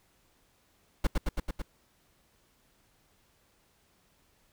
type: noise with echo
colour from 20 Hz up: brown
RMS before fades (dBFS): -24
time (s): 1.04-1.07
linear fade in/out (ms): 5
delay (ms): 110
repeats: 5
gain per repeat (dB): -2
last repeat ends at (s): 1.62
effects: pink hiss -68 dBFS RMS until 4.52 s